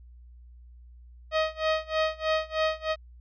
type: tone with tremolo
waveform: sawtooth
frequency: 630 Hz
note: D#5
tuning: 21 cents sharp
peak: -18 dBFS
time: 1.31-2.96 s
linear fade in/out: 50 ms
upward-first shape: sine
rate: 3.2 Hz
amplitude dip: 95%
effects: added 60 Hz sine -47 dBFS peak until 3.2 s + resampled to 11025 Hz